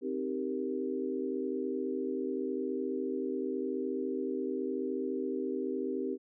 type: chord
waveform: sine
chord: C minor seventh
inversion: none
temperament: equal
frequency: 261.6 / 311.1 / 392 / 466.2 Hz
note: C4 / Eb4 / G4 / Bb4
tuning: 0 / 0 / 0 / 0 cents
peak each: -36 / -39 / -35 / -40 dBFS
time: 0.01-6.18 s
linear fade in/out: 50 ms
effects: none